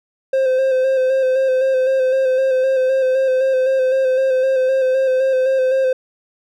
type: tone with vibrato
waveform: triangle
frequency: 523.3 Hz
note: C5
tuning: in tune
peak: -11 dBFS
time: 0.33-5.93 s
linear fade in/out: 5 ms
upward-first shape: square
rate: 3.9 Hz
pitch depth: 25 cents each way
effects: none